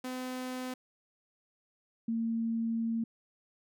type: tone pair in turn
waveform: sawtooth / sine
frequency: 254.7 / 228 Hz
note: C4 / A#3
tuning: -46 / -38 cents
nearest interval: major second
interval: 192 cents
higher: first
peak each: -32 / -29 dBFS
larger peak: second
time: 0.04-0.74 / 2.08-3.04 s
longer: second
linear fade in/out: 5 ms
effects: none